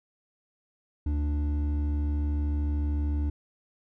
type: tone pair together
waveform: triangle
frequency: 73.42 / 293.7 Hz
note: D2 / D4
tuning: 0 / 0 cents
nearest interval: 2 octaves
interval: 2400 cents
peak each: -23 / -34 dBFS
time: 1.06-3.3 s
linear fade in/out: 5 ms
effects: none